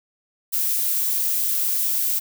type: noise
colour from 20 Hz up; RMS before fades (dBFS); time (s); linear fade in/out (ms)
violet; -22; 0.52-2.2; 20
effects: none